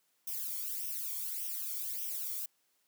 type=noise with flanger; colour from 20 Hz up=violet; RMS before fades=-38 dBFS; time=0.27-2.46 s; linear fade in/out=5 ms; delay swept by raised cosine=0.34 to 0.92 ms; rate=1.7 Hz; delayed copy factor=+0.8; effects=white hiss -75 dBFS RMS until 2.87 s + high-pass 150 Hz 12 dB/octave